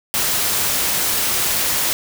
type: noise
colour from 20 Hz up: white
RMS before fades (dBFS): -19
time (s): 0.14-1.93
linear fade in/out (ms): 0
effects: none